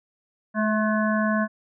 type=harmonic tone with a mistuned harmonic; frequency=214.2 Hz; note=A3; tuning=46 cents flat; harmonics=1 / 3 / 5 / 7 / 8; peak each=-22 / -27 / -29 / -30 / -31 dBFS; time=0.54-1.48 s; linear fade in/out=50 ms; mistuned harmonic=3; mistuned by=+27 cents; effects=none